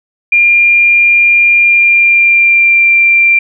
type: tone with pitch glide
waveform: sine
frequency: 2400 to 2368 Hz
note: D7 to D7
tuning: +37 to +14 cents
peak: -4 dBFS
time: 0.32-3.39 s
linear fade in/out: 5 ms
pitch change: -23 cents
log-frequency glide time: 1.61-2.9 s
effects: none